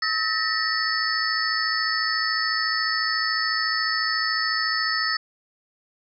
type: tone cluster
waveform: sine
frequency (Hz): 1288 / 1798 / 1912 / 4483 / 5180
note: E6 / A6 / A#6 / C#8 / E8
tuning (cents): -41 / +37 / +43 / +19 / -31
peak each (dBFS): -28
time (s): 0.02-5.17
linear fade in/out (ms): 5
effects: none